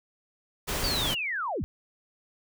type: noise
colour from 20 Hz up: pink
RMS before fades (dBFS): -30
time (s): 0.67-1.15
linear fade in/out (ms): 20
type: linear sweep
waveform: sine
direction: down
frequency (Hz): 4699 to 30.6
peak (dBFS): -28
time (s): 0.84-1.64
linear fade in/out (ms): 0
effects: none